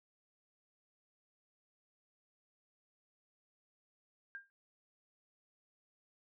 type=tone with exponential decay; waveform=sine; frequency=1600 Hz; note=G6; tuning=35 cents sharp; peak=-40 dBFS; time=4.35-4.5 s; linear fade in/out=0 ms; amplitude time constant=32 ms; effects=none